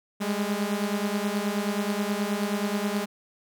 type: beating tone pair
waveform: sawtooth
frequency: 201.2 / 210.6 Hz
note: G3 / G#3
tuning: +45 / +24 cents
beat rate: 9.4 Hz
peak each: -24 / -25 dBFS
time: 0.2-3.06 s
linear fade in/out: 20 ms
effects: none